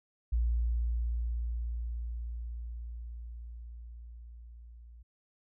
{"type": "tone with level ramp", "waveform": "sine", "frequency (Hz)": 58.27, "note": "A#1", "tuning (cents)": 0, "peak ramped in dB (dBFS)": [-25, -49], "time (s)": [0.32, 5.03], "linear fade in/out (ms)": 10, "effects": []}